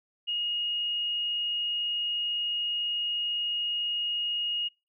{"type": "tone", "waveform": "sine", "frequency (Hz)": 2869, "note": "F7", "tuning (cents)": 46, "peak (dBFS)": -27, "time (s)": [0.27, 4.69], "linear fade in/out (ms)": 20, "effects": ["noise-tail reverb RT60 0.3 s tail -25 dB re dry"]}